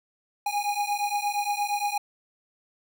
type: beating tone pair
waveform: square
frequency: 817 / 825.6 Hz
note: G#5 / G#5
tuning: -29 / -10 cents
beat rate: 8.6 Hz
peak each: -29 dBFS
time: 0.46-1.98 s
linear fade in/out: 5 ms
effects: none